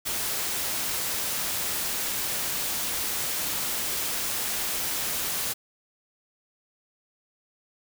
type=noise; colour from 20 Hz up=white; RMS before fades=-29 dBFS; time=0.05-5.54 s; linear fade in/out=20 ms; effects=none